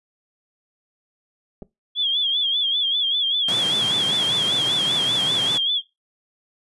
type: clicks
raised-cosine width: 2 ms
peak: -25 dBFS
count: 2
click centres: 1.622 / 1.627 s
type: tone with vibrato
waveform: sine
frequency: 3337 Hz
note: G#7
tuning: 8 cents sharp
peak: -18 dBFS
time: 1.95-5.82 s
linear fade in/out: 50 ms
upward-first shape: sine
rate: 5.1 Hz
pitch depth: 89 cents each way
type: high-pass noise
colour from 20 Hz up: pink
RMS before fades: -30 dBFS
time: 3.48-5.58 s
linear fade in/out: 5 ms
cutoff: 110 Hz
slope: 48 dB/octave
effects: noise-tail reverb RT60 0.2 s tail -19 dB re dry + resampled to 24000 Hz